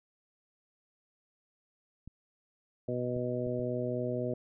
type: clicks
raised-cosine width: 5 ms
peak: -33 dBFS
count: 4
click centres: 2.076 / 3.165 / 3.468 / 3.597 s
type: harmonic tone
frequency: 123.8 Hz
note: B2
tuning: 5 cents sharp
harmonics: 1 / 2 / 3 / 4 / 5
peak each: -37 / -37 / -37 / -37 / -37 dBFS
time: 2.88-4.34 s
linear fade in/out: 5 ms
effects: none

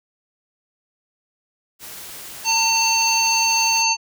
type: noise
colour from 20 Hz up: white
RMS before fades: -36 dBFS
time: 1.79-3.85 s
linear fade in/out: 50 ms
type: harmonic tone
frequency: 902 Hz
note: A5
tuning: 43 cents sharp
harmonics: 1 / 3 / 5 / 7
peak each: -21 / -21 / -21 / -21 dBFS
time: 2.44-3.97 s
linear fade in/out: 50 ms
effects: none

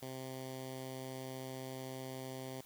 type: tone with notch filter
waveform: 10% pulse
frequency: 130.81 Hz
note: C3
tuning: in tune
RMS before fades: -45 dBFS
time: 0.02-2.61 s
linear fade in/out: 5 ms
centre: 1500 Hz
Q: 1.5
effects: white hiss -60 dBFS RMS until 2.65 s

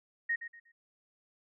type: tone with echo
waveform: sine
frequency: 1864.7 Hz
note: A#6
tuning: in tune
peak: -28 dBFS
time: 0.29-0.36 s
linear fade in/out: 10 ms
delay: 120 ms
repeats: 3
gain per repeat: -11 dB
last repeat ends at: 0.72 s
effects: none

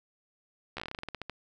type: slowing click train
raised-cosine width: 0.3 ms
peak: -21 dBFS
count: 15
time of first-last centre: 0.77-1.297 s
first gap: 13 ms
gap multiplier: 1.15
effects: none

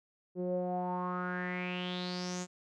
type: tone with low-pass filter sweep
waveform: sawtooth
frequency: 180 Hz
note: F#3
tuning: 47 cents flat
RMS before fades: -36 dBFS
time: 0.35-2.47 s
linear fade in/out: 50 ms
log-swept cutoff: 420 to 7200 Hz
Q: 6.6
effects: none

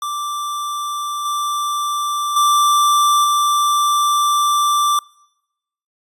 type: tone with level steps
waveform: square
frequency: 1174.7 Hz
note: D6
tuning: in tune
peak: -22 / -19 / -12 / -14 dBFS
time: 0.02-4.99 s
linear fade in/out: 2 ms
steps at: 1.25 / 2.36 / 3.24 s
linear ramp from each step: 5 ms
effects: noise-tail reverb RT60 0.9 s tail -25 dB re dry + resampled to 32000 Hz

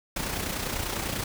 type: noise with amplitude modulation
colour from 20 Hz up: pink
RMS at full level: -29 dBFS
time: 0.16-1.24 s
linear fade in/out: 5 ms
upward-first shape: sine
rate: 30.1 Hz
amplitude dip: 50%
effects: none

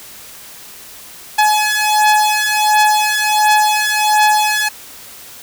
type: beating tone pair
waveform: sawtooth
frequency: 848 / 849.4 Hz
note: G#5 / G#5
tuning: +36 / +39 cents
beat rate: 1.4 Hz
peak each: -10 dBFS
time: 1.38-4.69 s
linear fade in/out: 10 ms
effects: white hiss -36 dBFS RMS until 5.42 s

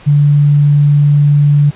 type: tone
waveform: sine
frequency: 145.4 Hz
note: D3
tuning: 17 cents flat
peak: -5 dBFS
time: 0.06-1.71 s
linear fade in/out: 20 ms
effects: pink hiss -38 dBFS RMS until 1.75 s + resampled to 8000 Hz

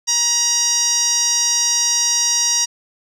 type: tone with band-pass filter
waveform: sawtooth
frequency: 950 Hz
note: A#5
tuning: 33 cents sharp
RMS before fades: -17 dBFS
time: 0.07-2.66 s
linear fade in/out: 20 ms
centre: 5600 Hz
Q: 7
effects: none

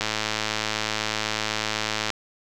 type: click train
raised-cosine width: 0.2 ms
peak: -7 dBFS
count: 227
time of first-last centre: 0.01-2.103 s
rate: 108 Hz
effects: none

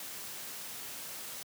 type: noise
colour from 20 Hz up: white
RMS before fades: -43 dBFS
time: 0-1.43 s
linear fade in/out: 2 ms
effects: high-pass 100 Hz 12 dB/octave

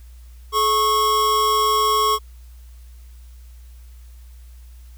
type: tone pair together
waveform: square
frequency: 428.6 / 1098.2 Hz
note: A4 / C#6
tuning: -45 / -17 cents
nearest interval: octave + major third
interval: 1628 cents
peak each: -24 / -17 dBFS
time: 0.52-2.19 s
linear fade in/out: 50 ms
effects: added 60 Hz sine -39 dBFS peak until 4.97 s + white hiss -57 dBFS RMS until 4.97 s

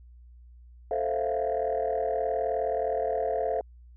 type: chord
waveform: sine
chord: F major seventh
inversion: first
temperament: equal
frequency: 440 / 523.3 / 659.3 / 698.5 Hz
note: A4 / C5 / E5 / F5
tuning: 0 / 0 / 0 / 0 cents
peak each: -30 dBFS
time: 0.91-3.61 s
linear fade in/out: 2 ms
effects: tanh soft clip ceiling -19 dBFS + added 60 Hz sine -48 dBFS peak until 3.96 s

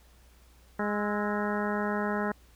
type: harmonic tone with a mistuned harmonic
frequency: 207.1 Hz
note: G#3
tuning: 5 cents flat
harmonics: 1 / 2 / 3 / 4 / 5 / 6 / 7 / 8 / 9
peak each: -31 / -34 / -36 / -37 / -38 / -39 / -39 / -40 / -41 dBFS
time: 0.79-2.32 s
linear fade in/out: 5 ms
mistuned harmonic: 6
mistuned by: +85 cents
effects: added 60 Hz sine -56 dBFS peak until 2.55 s + pink hiss -62 dBFS RMS until 2.55 s

